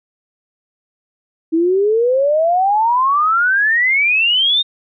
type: exponential sweep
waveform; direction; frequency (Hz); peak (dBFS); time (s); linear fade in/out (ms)
sine; up; 317.1 to 3715; -11; 1.52-4.63; 20
effects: none